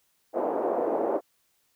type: band-pass noise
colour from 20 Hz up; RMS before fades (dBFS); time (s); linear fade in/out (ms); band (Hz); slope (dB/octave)
white; -27; 0.33-1.21; 50; 320 to 690; 24
effects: white hiss -70 dBFS RMS until 1.75 s